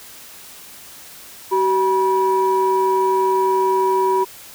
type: tone pair together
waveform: sine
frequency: 380 / 968.4 Hz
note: F#4 / B5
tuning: +46 / -34 cents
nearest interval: octave + major third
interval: 1620 cents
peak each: -16 dBFS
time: 1.51-4.25 s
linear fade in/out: 20 ms
effects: tanh soft clip ceiling -8 dBFS + white hiss -40 dBFS RMS until 4.54 s